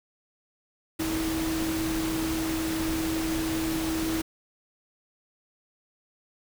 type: tone in noise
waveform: sine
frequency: 321.9 Hz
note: E4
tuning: 41 cents flat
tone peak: -27 dBFS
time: 0.99-4.22 s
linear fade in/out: 10 ms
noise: pink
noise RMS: -33 dBFS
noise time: 0.99-4.22 s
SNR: +3 dB
effects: none